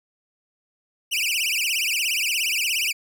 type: tone with vibrato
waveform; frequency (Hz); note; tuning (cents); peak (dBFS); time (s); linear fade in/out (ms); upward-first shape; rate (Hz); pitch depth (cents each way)
sawtooth; 2637; E7; 0; -18; 1.11-2.93; 20; triangle; 17; 280
effects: none